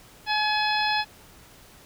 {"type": "harmonic tone with a mistuned harmonic", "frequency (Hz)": 849, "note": "G#5", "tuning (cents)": 38, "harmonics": [1, 2, 3, 4, 5, 6], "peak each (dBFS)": [-25, -28, -30, -31, -32, -33], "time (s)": [0.26, 1.05], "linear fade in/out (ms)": 50, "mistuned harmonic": 5, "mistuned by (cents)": -34, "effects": ["pink hiss -51 dBFS RMS until 1.85 s"]}